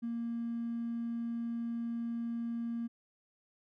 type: tone with hard clipping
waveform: triangle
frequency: 233.1 Hz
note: A#3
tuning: in tune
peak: -34 dBFS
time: 0.02-2.88 s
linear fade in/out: 20 ms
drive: 3 dB
effects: none